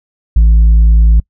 sine tone with tanh clipping, 55 Hz, A1, in tune, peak -4 dBFS, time 0.36-1.2 s, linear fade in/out 5 ms, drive 3 dB, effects noise-tail reverb RT60 0.1 s tail -26 dB re dry

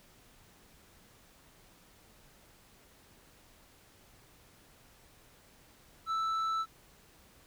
triangle tone with tanh clipping, 1318.5 Hz, E6, in tune, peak -31 dBFS, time 6.06-6.66 s, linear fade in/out 50 ms, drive 10 dB, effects pink hiss -61 dBFS RMS until 7.46 s

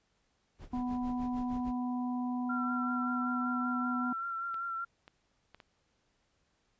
brown noise with tremolo, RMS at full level -43 dBFS, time 0.58-1.73 s, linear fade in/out 50 ms, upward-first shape sine, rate 6.5 Hz, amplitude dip 90%
harmonic tone, 248 Hz, B3, 7 cents sharp, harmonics 1 / 3 / 4, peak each -32 / -42 / -44 dBFS, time 0.73-4.13 s, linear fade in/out 5 ms
sine tone with vibrato, 1363 Hz, F6, 43 cents flat, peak -34 dBFS, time 2.49-4.85 s, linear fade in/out 10 ms, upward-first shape sine, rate 5.2 Hz, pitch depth 27 cents each way
clicks, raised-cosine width 0.3 ms, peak -35 dBFS, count 4, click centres 4.543 / 5.079 / 5.546 / 5.602 s
effects pink hiss -75 dBFS RMS until 6.79 s + resampled to 16000 Hz

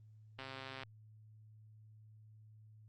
click train, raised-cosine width 0.3 ms, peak -30 dBFS, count 60, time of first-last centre 0.39-0.834 s, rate 133 Hz, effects added 108 Hz sine -57 dBFS peak until 2.88 s + Opus 24 kbps

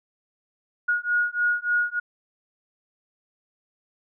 sine beating tone pair, 1442 / 1445.4 Hz, F#6 / F#6, -45 / -41 cents, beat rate 3.4 Hz, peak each -24 dBFS, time 0.88-2 s, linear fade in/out 10 ms, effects none

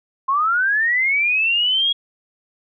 sine linear sweep, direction up, 1046.5 to 3327 Hz, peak -15 dBFS, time 0.28-1.93 s, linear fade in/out 10 ms, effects none

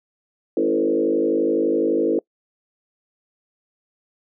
sine tone with frequency modulation, 393.1 Hz, G4, 5 cents sharp, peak -16 dBFS, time 0.57-2.19 s, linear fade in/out 2 ms, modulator 51.9 Hz, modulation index 2.2, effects noise-tail reverb RT60 0.1 s tail -25 dB re dry

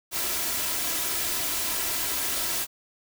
white noise with comb filter, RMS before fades -28 dBFS, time 0.11-2.67 s, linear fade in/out 50 ms, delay 3 ms, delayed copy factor +0.5, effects none

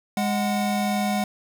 square tone pair together, 205.7 / 740 Hz, G#3 / F#5, -16 / 0 cents, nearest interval octave + minor seventh, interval 2216 cents, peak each -24 / -27 dBFS, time 0.17-1.24 s, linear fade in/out 2 ms, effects none

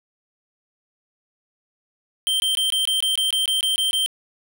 square tone bursts, 3136 Hz, G7, in tune, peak -19 dBFS, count 12, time 2.27-4.061 s, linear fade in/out 0 ms, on 130 ms, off 21 ms, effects none

